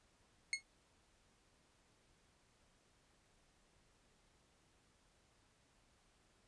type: tone with exponential decay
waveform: sawtooth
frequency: 2169 Hz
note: C#7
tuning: 38 cents flat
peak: -28 dBFS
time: 0.53-0.63 s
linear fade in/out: 1 ms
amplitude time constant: 20 ms
effects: pink hiss -73 dBFS RMS until 6.47 s + resampled to 22050 Hz